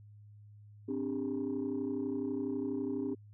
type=chord; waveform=sine; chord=C suspended second; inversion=none; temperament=equal with one note detuned; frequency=261.6 / 293.7 / 398.8 Hz; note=C4 / D4 / G4; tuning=0 / 0 / +30 cents; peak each=-35 / -36 / -37 dBFS; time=0.88-3.15 s; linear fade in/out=10 ms; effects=tanh soft clip ceiling -27 dBFS + added 104 Hz sine -52 dBFS peak until 3.33 s